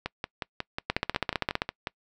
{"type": "two click trains", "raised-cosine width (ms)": 0.3, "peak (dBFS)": [-9, -14], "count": [12, 11], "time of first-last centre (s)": [[0.9, 1.619], [0.06, 1.872]], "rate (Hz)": [15.3, 5.52], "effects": ["noise-tail reverb RT60 0.1 s tail -25 dB re dry"]}